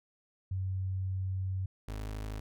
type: tone pair in turn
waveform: sine / 30% pulse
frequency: 94.4 / 52.55 Hz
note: F#2 / G#1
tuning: +35 / +21 cents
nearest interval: minor seventh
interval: 1014 cents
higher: first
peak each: -31 / -34 dBFS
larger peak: first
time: 0.51-1.66 / 1.88-2.4 s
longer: first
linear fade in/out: 5 ms
effects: none